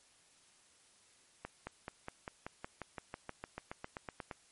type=accelerating click train; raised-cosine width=0.5 ms; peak=-26 dBFS; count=19; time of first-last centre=1.45-4.312 s; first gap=220 ms; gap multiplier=0.96; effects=white hiss -66 dBFS RMS until 4.51 s + MP3 48 kbps